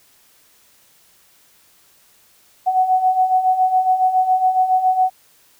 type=beating tone pair; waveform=sine; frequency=740 / 747.2 Hz; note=F#5 / F#5; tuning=0 / +17 cents; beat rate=7.2 Hz; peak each=-20 / -14 dBFS; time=2.66-5.1 s; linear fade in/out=20 ms; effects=white hiss -54 dBFS RMS until 5.59 s